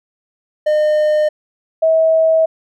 triangle / sine tone pair in turn, 608 / 644.2 Hz, D#5 / E5, -40 / -40 cents, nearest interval minor second, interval 100 cents, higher second, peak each -9 dBFS, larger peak neither, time 0.66-1.29 / 1.82-2.46 s, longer second, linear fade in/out 10 ms, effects none

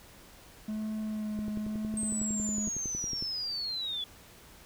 triangle tone with vibrato, 214 Hz, A3, 48 cents flat, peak -30 dBFS, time 0.68-2.69 s, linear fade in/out 5 ms, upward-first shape sine, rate 0.96 Hz, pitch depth 19 cents each way
click train, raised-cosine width 3 ms, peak -27 dBFS, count 21, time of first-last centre 1.39-3.225 s, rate 10.9 Hz
sine linear sweep, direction down, 8372 to 3386 Hz, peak -32 dBFS, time 1.97-4.04 s, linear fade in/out 2 ms
effects pink hiss -54 dBFS RMS until 4.65 s

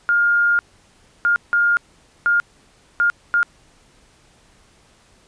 sine tone bursts at uneven times, 1413 Hz, F6, 20 cents sharp, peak -13 dBFS, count 6, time 0.09-0.59 / 1.25-1.36 / 1.53-1.77 / 2.26-2.4 / 3-3.1 / 3.34-3.43 s, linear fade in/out 0 ms, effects pink hiss -54 dBFS RMS until 5.27 s + resampled to 22050 Hz

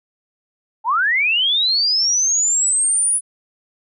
sine linear sweep, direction up, 830.6 to 9956 Hz, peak -14 dBFS, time 0.84-3.21 s, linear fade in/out 50 ms, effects none

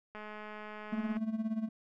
click train, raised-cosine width 0.5 ms, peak -31 dBFS, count 217, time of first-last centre 0.15-1.169 s, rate 212 Hz
triangle tone with tremolo, 220.5 Hz, A3, 4 cents sharp, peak -27 dBFS, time 0.92-1.69 s, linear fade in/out 10 ms, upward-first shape sine, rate 17 Hz, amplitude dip 75%
effects none

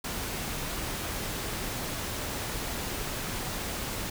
pink noise, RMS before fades -34 dBFS, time 0.04-4.1 s, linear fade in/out 5 ms, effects none

